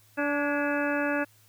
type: harmonic tone with a mistuned harmonic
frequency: 289.6 Hz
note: D4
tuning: 24 cents flat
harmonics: 1 / 2 / 3 / 4 / 5 / 6 / 7 / 8 / 9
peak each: -29 / -30 / -36 / -39 / -33 / -33 / -45 / -46 / -38 dBFS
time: 0.17-1.25 s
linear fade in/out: 20 ms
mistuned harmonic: 6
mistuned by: -59 cents
effects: added 106 Hz sine -61 dBFS peak until 1.48 s + white hiss -61 dBFS RMS until 1.48 s

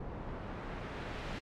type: noise with low-pass filter sweep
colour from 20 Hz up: pink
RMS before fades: -42 dBFS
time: 0-1.39 s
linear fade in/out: 5 ms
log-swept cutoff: 880 to 3200 Hz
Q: 0.75
effects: AAC 64 kbps

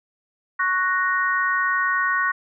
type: chord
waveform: sine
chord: F# major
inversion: second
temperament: equal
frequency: 1108.7 / 1480 / 1864.7 Hz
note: C#6 / F#6 / A#6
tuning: 0 / 0 / 0 cents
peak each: -23 dBFS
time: 0.59-2.32 s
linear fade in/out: 10 ms
effects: none

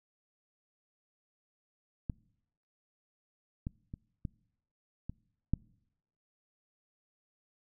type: clicks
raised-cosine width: 5 ms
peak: -21 / -23 / -29 / -24 / -26 / -16 dBFS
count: 6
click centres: 2.098 / 3.669 / 3.939 / 4.252 / 5.096 / 5.536 s
effects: noise-tail reverb RT60 0.8 s tail -25 dB re dry

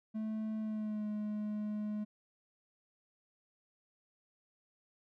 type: tone with pitch glide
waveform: triangle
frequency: 217.7 to 210.8 Hz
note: A3 to G#3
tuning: -18 to +26 cents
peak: -33 dBFS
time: 0.14-2.05 s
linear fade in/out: 20 ms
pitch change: -56 cents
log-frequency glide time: 0.59-1.07 s
effects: none

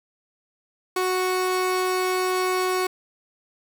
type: tone pair together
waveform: 35% pulse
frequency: 369.4 / 1107 Hz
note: F#4 / C#6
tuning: -3 / -3 cents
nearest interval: octave + perfect fifth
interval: 1900 cents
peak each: -21 / -25 dBFS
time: 0.96-2.87 s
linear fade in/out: 5 ms
effects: none

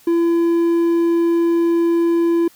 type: tone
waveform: triangle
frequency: 337.7 Hz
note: E4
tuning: 42 cents sharp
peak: -11 dBFS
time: 0.07-2.48 s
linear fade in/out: 5 ms
effects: white hiss -50 dBFS RMS until 2.55 s

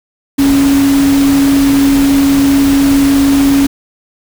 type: tone in noise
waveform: sine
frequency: 277.2 Hz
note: C#4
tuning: in tune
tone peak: -6 dBFS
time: 0.38-3.67 s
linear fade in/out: 10 ms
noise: pink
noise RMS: -19 dBFS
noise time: 0.38-3.67 s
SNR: +10 dB
effects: none

